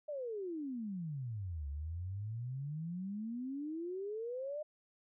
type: exponential two-way sweep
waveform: sine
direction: down then up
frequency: 616 to 69.2 to 616 Hz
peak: -38 dBFS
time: 0.08-4.63 s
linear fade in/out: 10 ms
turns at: 1.68 s
effects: none